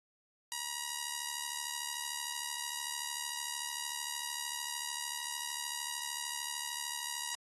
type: tone with amplitude modulation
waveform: 5% pulse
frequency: 957 Hz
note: A#5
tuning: 45 cents sharp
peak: -22 dBFS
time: 0.52-7.35 s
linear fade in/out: 0 ms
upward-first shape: sine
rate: 73.3 Hz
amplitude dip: 60%
effects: AAC 32 kbps